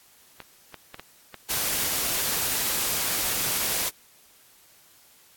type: clicks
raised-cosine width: 0.3 ms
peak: -23 dBFS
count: 9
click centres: 0.403 / 0.743 / 0.944 / 0.996 / 1.343 / 1.866 / 1.909 / 1.955 / 2.018 s
type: noise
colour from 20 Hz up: white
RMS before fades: -26 dBFS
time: 1.49-3.9 s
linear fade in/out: 20 ms
effects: white hiss -56 dBFS RMS until 5.36 s + AAC 64 kbps